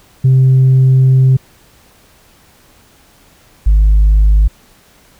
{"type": "tone pair in turn", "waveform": "sine", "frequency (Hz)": [131.1, 51.58], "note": ["C3", "G#1"], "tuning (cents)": [4, -11], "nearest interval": "octave + major third", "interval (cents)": 1615, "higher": "first", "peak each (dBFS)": -3, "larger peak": "neither", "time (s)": [[0.24, 1.37], [3.66, 4.48]], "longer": "first", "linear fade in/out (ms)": 10, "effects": ["tanh soft clip ceiling -3 dBFS", "pink hiss -47 dBFS RMS until 5.19 s"]}